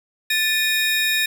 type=tone cluster; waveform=square; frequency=1761 / 2451 / 3751 Hz; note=A6 / D#7 / A#7; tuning=+1 / -27 / +10 cents; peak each=-23 dBFS; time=0.3-1.26 s; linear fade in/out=5 ms; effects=none